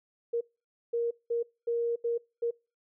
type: tone bursts at uneven times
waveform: sine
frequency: 469 Hz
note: A#4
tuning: 11 cents sharp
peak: -26 dBFS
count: 6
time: 0.33-0.41 / 0.93-1.11 / 1.3-1.43 / 1.67-1.96 / 2.04-2.18 / 2.42-2.51 s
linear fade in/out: 10 ms
effects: noise-tail reverb RT60 0.3 s tail -25 dB re dry